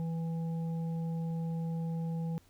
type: harmonic tone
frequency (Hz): 164.81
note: E3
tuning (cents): 0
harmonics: 1 / 3 / 5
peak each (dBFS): -32 / -47 / -51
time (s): 0-2.38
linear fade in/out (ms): 0
effects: added 89 Hz sine -66 dBFS peak until 2.49 s + pink hiss -66 dBFS RMS until 2.49 s